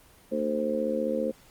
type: harmonic tone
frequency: 75.1 Hz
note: D2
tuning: 39 cents sharp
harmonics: 3 / 4 / 5 / 6 / 7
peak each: -31 / -34 / -38 / -34 / -28 dBFS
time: 0.31-1.32 s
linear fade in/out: 20 ms
effects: pink hiss -56 dBFS RMS until 1.5 s + Opus 24 kbps